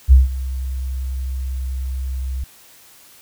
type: tone with ADSR envelope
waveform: sine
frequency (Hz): 65.1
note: C2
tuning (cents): -8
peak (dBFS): -3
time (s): 0.08-2.44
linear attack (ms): 39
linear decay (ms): 160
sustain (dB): -18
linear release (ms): 3
effects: white hiss -47 dBFS RMS until 3.21 s